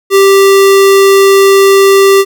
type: tone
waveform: square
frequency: 392 Hz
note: G4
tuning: in tune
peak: -3 dBFS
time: 0.1-2.25 s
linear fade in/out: 50 ms
effects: none